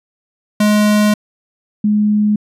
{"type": "tone pair in turn", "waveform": ["square", "sine"], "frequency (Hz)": [209.9, 209.9], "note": ["G#3", "G#3"], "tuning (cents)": [19, 19], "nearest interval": "unison", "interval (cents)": 0, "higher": "neither", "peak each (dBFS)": -10, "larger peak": "neither", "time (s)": [[0.6, 1.14], [1.84, 2.36]], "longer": "first", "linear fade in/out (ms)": 5, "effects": ["resampled to 32000 Hz"]}